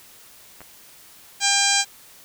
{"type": "clicks", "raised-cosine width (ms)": 0.5, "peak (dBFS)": -27, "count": 2, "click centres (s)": [0.606, 0.616]}
{"type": "harmonic tone", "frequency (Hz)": 799, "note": "G5", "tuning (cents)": 33, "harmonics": [1, 2, 3, 4, 5, 6, 7, 8, 9, 10], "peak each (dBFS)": [-26, -26, -26, -26, -26, -26, -26, -26, -26, -26], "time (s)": [1.4, 1.85], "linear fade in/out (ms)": 50}
{"effects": ["white hiss -48 dBFS RMS until 2.24 s"]}